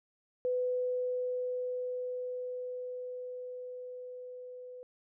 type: tone with level ramp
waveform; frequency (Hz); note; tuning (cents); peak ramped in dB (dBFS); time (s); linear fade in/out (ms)
sine; 500; B4; +21; -28 to -44; 0.45-4.83; 0
effects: none